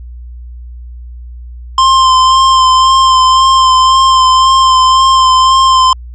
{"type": "tone with vibrato", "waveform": "square", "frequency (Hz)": 1046.5, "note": "C6", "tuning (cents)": 0, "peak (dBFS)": -5, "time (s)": [1.78, 5.93], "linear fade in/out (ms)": 2, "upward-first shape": "sine", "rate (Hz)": 1.9, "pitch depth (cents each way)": 20, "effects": ["added 60 Hz sine -25 dBFS peak until 6.14 s", "resampled to 16000 Hz"]}